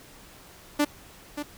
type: tone with echo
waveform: sawtooth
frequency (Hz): 293.7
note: D4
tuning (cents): 0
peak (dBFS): -16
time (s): 0.79-0.85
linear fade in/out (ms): 10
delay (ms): 580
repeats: 1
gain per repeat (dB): -10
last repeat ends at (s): 1.43
effects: pink hiss -50 dBFS RMS until 1.57 s